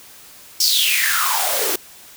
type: noise with high-pass filter sweep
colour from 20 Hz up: white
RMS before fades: -18 dBFS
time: 0.6-1.76 s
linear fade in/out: 5 ms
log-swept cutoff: 5300 to 340 Hz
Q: 7.7
effects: white hiss -43 dBFS RMS until 2.16 s